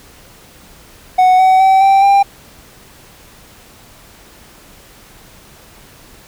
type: tone with pitch steps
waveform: triangle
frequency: 740 / 753.4 / 767 / 780.8 / 794.9 Hz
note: F#5 / F#5 / G5 / G5 / G5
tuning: 0 / +31 / -38 / -7 / +24 cents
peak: -4 dBFS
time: 1.18-2.23 s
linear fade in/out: 10 ms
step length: 210 ms
effects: pink hiss -42 dBFS RMS until 6.27 s